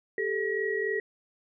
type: tone cluster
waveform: sine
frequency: 395.4 / 438.9 / 1909 Hz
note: G4 / A4 / A#6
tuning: +15 / -4 / +41 cents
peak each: -31 dBFS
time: 0.18-1 s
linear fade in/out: 2 ms
effects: none